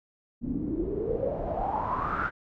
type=noise with low-pass filter sweep; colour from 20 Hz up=pink; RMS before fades=-30 dBFS; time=0.41-2.31 s; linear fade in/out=50 ms; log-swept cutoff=230 to 1500 Hz; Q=9.5; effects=none